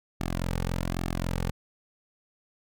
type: tone with flanger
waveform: sawtooth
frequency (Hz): 43.65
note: F1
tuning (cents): 0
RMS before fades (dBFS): -30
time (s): 0.2-1.51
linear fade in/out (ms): 10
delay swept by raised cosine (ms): 2 to 3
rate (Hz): 1.2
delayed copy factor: -0.8
effects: none